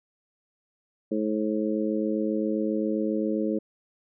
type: harmonic tone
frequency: 107.5 Hz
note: A2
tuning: 40 cents flat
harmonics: 2 / 3 / 4 / 5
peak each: -28 / -28 / -31 / -32 dBFS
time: 1.11-3.59 s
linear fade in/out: 10 ms
effects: none